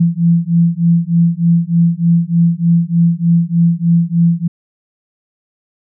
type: beating tone pair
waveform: sine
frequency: 167.6 / 170.9 Hz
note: E3 / F3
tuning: +29 / -37 cents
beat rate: 3.3 Hz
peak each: -12 dBFS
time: 0-4.48 s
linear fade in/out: 10 ms
effects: none